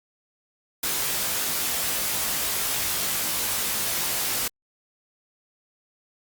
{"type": "noise with comb filter", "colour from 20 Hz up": "white", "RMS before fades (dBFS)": -26, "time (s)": [0.83, 4.48], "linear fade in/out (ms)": 5, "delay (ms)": 19, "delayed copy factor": 0.85, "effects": ["Opus 48 kbps"]}